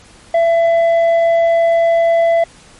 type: tone with tanh clipping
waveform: sine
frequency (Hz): 670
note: E5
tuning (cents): +28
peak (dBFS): -10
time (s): 0.34-2.44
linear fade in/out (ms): 5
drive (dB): 5
effects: pink hiss -43 dBFS RMS until 2.79 s + MP3 48 kbps